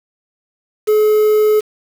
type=tone with quantisation; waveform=triangle; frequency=426.9 Hz; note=G#4; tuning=48 cents sharp; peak=-7 dBFS; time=0.87-1.61 s; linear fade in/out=20 ms; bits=5; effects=none